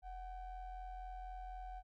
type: ring-modulated tone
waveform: triangle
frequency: 392 Hz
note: G4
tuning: in tune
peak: -40 dBFS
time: 0.02-1.83 s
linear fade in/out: 50 ms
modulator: 350 Hz
effects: none